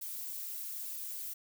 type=noise with flanger; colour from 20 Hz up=violet; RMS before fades=-41 dBFS; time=0.01-1.34 s; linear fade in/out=10 ms; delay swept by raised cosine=1.8 to 4 ms; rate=3.5 Hz; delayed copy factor=+0.7; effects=none